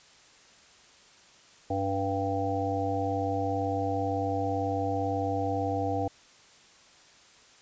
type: harmonic tone with a mistuned harmonic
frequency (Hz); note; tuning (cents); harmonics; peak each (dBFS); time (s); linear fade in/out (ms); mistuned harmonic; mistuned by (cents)
98; G2; 0; 1 / 3 / 5 / 7 / 8; -33 / -33 / -33 / -33 / -33; 1.7-6.08; 5; 3; -27
effects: white hiss -56 dBFS RMS until 7.61 s + resampled to 16000 Hz